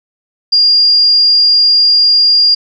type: tone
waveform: sine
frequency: 4814 Hz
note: D8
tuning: 42 cents sharp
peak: -5 dBFS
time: 0.52-2.55 s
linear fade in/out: 10 ms
effects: none